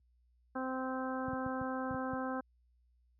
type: harmonic tone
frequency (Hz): 260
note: C4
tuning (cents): -11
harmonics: 1 / 2 / 3 / 4 / 5 / 6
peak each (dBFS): -38 / -41 / -43 / -44 / -45 / -46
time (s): 0.55-2.41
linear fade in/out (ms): 10
type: clicks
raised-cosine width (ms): 5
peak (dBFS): -29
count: 7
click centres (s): 1.283 / 1.333 / 1.463 / 1.614 / 1.91 / 1.945 / 2.134
effects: added 60 Hz sine -61 dBFS peak until 3.19 s + high-pass 80 Hz 12 dB/octave